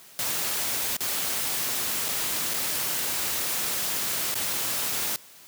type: noise with dropouts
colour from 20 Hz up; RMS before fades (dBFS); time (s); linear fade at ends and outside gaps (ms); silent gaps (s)
white; -28; 0.19-5.16; 0; 0.967-1.006 / 2.084-2.088 / 2.536-2.541 / 4.342-4.355
effects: white hiss -50 dBFS RMS until 5.47 s + high-pass 80 Hz 12 dB/octave